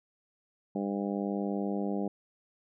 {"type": "harmonic tone", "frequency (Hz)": 100.3, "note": "G2", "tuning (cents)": 40, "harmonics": [2, 3, 4, 5, 6, 7, 8], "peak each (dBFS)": [-32, -36, -38, -40, -42, -43, -44], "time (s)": [0.75, 2.08], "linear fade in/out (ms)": 5, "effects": []}